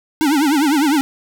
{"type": "tone with vibrato", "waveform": "square", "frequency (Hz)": 293.7, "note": "D4", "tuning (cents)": 0, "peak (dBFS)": -13, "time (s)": [0.21, 1.01], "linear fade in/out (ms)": 0, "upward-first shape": "triangle", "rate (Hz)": 9.9, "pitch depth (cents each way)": 190, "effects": ["8-bit"]}